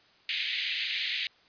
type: band-pass noise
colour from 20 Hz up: pink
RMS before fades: -32 dBFS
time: 0.29-1.27 s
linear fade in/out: 2 ms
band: 2000 to 4300 Hz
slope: 48 dB/octave
effects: white hiss -61 dBFS RMS until 1.48 s + resampled to 11025 Hz